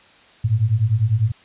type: beating tone pair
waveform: sine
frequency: 103.83 / 113.83 Hz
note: G#2 / A#2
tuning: 0 / -41 cents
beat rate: 10 Hz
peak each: -19 / -17 dBFS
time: 0.44-1.32 s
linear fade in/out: 10 ms
effects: white hiss -50 dBFS RMS until 1.44 s + resampled to 8000 Hz